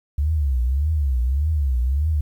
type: tone with vibrato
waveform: sine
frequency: 69.2 Hz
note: C#2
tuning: 2 cents flat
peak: -17 dBFS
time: 0.18-2.21 s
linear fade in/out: 5 ms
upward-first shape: triangle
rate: 1.7 Hz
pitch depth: 270 cents each way
effects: 9-bit